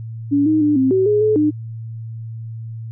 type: tone with pitch steps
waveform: sine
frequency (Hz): 284.5 / 311.3 / 297.3 / 263.4 / 379.2 / 418 / 429.6 / 302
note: C#4 / D#4 / D4 / C4 / F#4 / G#4 / A4 / D4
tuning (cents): +45 / +1 / +21 / +12 / +43 / +11 / -41 / +48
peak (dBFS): -12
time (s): 0.31-1.51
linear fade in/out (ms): 20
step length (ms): 150
effects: added 113 Hz sine -27 dBFS peak until 2.91 s